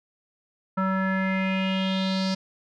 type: tone with low-pass filter sweep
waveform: square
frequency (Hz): 190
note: F#3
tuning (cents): +46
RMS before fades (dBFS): -25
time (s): 0.77-2.35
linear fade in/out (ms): 10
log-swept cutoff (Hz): 1300 to 5000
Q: 4.7
effects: none